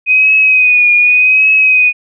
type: tone with vibrato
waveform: sine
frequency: 2500 Hz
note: D#7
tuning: 8 cents sharp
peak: -5 dBFS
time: 0.06-1.93 s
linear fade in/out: 50 ms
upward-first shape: triangle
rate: 0.86 Hz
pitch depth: 52 cents each way
effects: none